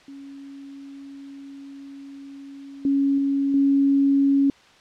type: tone with level steps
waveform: sine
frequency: 277.2 Hz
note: C#4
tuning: in tune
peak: -37 / -17 / -19 / -15 dBFS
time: 0.08-4.5 s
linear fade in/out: 2 ms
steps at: 2.85 / 3.18 / 3.54 s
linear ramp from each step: 2 ms
effects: white hiss -52 dBFS RMS until 4.8 s + low-pass 4000 Hz 12 dB/octave